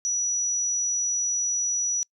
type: tone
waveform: sine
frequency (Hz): 5870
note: F#8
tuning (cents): -15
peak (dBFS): -23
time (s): 0.05-2.03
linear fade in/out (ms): 0
effects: noise-tail reverb RT60 0.1 s tail -26 dB re dry